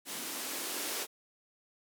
violet noise with band-pass filter sweep, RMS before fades -38 dBFS, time 0.05-1.07 s, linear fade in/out 50 ms, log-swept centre 220 to 370 Hz, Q 2.3, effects none

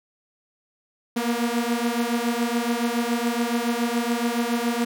sawtooth beating tone pair, 233.1 / 240.2 Hz, A#3 / B3, 0 / -48 cents, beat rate 7.1 Hz, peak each -21 dBFS, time 1.16-4.85 s, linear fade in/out 10 ms, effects none

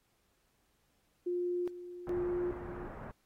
sine tone with tremolo, 354.4 Hz, F4, 25 cents sharp, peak -31 dBFS, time 1.26-2.87 s, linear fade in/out 10 ms, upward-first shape square, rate 1.2 Hz, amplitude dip 75%
pink low-pass noise, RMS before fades -45 dBFS, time 2.07-3.11 s, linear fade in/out 0 ms, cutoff 1500 Hz, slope 24 dB/octave
effects pink hiss -75 dBFS RMS until 3.25 s + AAC 48 kbps

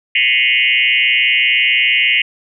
sine tone with frequency modulation, 2478 Hz, D#7, 8 cents flat, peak -10 dBFS, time 0.15-2.22 s, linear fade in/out 5 ms, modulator 125 Hz, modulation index 3.9, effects none

